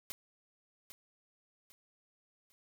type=noise with echo; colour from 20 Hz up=white; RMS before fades=-42 dBFS; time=0.1-0.12 s; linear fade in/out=0 ms; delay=800 ms; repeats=3; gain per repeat=-9 dB; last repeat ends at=2.52 s; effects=none